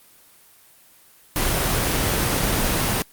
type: noise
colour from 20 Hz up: pink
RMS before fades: -21 dBFS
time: 1.36-3.02 s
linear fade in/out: 0 ms
effects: white hiss -52 dBFS RMS until 3.12 s + Opus 24 kbps